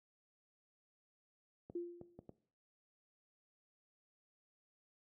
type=clicks; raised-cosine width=2 ms; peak=-37 dBFS; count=4; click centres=1.699 / 2.013 / 2.19 / 2.293 s
type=tone with exponential decay; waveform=sine; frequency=347.2 Hz; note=F4; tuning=10 cents flat; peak=-36 dBFS; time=1.75-2.26 s; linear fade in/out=5 ms; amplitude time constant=110 ms
effects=noise-tail reverb RT60 0.5 s tail -18 dB re dry + high-pass 100 Hz 12 dB/octave